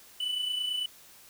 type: tone pair together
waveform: triangle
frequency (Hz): 2982 / 3011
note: F#7 / F#7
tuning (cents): +13 / +30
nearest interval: unison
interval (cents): 17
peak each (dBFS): -28 / -37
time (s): 0.2-0.86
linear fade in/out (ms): 5
effects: white hiss -54 dBFS RMS until 1.29 s